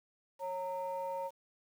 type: tone pair together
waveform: sine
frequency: 547.6 / 921 Hz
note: C#5 / A#5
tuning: -21 / -21 cents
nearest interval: major sixth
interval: 900 cents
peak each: -37 / -37 dBFS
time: 0.39-1.31 s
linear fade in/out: 50 ms
effects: tanh soft clip ceiling -30 dBFS + 10-bit